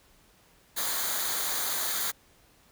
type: noise with comb filter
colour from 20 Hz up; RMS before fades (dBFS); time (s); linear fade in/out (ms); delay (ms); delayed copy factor
white; -30; 0.76-2.12; 20; 0.37; -0.65
effects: pink hiss -61 dBFS RMS until 2.71 s